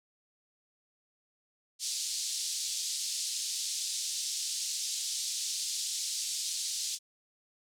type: band-pass noise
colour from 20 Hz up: pink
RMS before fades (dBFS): -35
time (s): 1.79-6.99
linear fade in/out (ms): 50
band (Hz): 4100 to 8800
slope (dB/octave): 24
effects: none